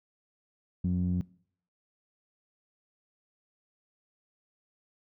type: tone with low-pass filter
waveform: sawtooth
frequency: 89.7 Hz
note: F2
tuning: 47 cents sharp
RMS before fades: -28 dBFS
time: 0.84-1.21 s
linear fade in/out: 0 ms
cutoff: 200 Hz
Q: 5.2
effects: noise-tail reverb RT60 0.6 s tail -23 dB re dry